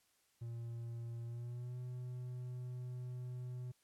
triangle tone with pitch glide, 117.1 to 124.78 Hz, A#2 to B2, +8 to +18 cents, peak -40 dBFS, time 0.41-3.72 s, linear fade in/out 10 ms, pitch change +110 cents, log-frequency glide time 1.25-1.78 s, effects white hiss -75 dBFS RMS until 3.83 s + low-pass 12000 Hz 12 dB/octave

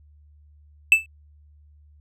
triangle tone with exponential decay, 2637 Hz, E7, in tune, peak -5 dBFS, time 0.92-1.06 s, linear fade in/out 1 ms, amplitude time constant 29 ms, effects added 74 Hz sine -50 dBFS peak until 2 s

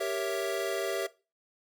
square chord, G diminished seventh, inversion none, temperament equal, 392 / 466.2 / 554.4 / 659.3 Hz, G4 / Bb4 / Db5 / Fb5, 0 / 0 / 0 / 0 cents, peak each -35 / -38 / -37 / -34 dBFS, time 0-1.07 s, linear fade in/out 10 ms, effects noise-tail reverb RT60 0.3 s tail -19 dB re dry + Opus 48 kbps

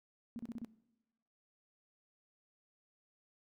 sine tone bursts, 233.1 Hz, A#3, in tune, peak -40 dBFS, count 5, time 0.36-0.647 s, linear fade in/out 0 ms, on 31 ms, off 33 ms, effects noise-tail reverb RT60 1.0 s tail -20 dB re dry

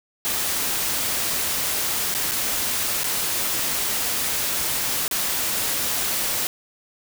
white noise with dropouts, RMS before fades -24 dBFS, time 0.25-6.47 s, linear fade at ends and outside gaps 0 ms, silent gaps 2.141-2.149 / 2.312-2.318 / 3.034-3.042 / 5.079-5.112 s, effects none

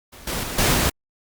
pink noise with level steps, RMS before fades -43 / -26 / -29 / -18 / -20 dBFS, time 0.12-0.9 s, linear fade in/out 10 ms, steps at 0.27 / 0.43 / 0.58 / 0.74 s, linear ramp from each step 5 ms, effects Opus 48 kbps

